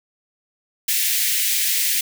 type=high-pass noise; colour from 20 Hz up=white; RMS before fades=-20 dBFS; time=0.88-2.01 s; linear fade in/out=5 ms; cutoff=1800 Hz; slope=48 dB/octave; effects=none